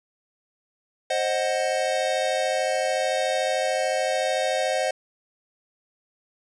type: chord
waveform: square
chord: C diminished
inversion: none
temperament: equal with one note detuned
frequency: 528.7 / 622.3 / 740 Hz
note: C5 / Eb5 / Gb5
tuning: +18 / 0 / 0 cents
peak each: -27 / -27 / -28 dBFS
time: 1.1-4.91 s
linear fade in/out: 5 ms
effects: resampled to 22050 Hz

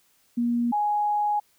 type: tone pair in turn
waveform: sine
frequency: 238 / 832.6 Hz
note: A#3 / G#5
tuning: +36 / +4 cents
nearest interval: octave + minor seventh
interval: 2168 cents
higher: second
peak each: -21 dBFS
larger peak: neither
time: 0.37-0.72 / 0.72-1.4 s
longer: second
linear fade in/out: 10 ms
effects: white hiss -64 dBFS RMS until 1.58 s

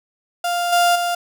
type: tone with level steps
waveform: 35% pulse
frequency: 699 Hz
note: F5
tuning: 1 cent sharp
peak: -17 / -11 / -17 dBFS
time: 0.44-1.15 s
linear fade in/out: 5 ms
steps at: 0.72 / 0.95 s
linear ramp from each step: 10 ms
effects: none

